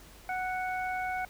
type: harmonic tone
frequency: 740 Hz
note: F#5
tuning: in tune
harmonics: 1 / 2 / 3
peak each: -32 / -37 / -39 dBFS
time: 0.29-1.25 s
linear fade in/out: 2 ms
effects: added 50 Hz sine -54 dBFS peak until 1.29 s + pink hiss -54 dBFS RMS until 1.29 s